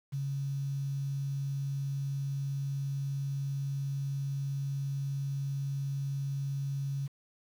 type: tone with quantisation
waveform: sine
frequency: 138.5 Hz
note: C#3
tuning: 1 cent flat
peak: -31 dBFS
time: 0.12-7.08 s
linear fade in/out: 20 ms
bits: 9
effects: none